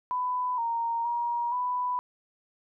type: tone with pitch steps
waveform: sine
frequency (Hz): 998 / 928 / 949 / 992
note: B5 / A#5 / A#5 / B5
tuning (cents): +18 / -8 / +31 / +7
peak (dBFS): -26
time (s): 0.11-1.99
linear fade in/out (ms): 0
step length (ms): 470
effects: none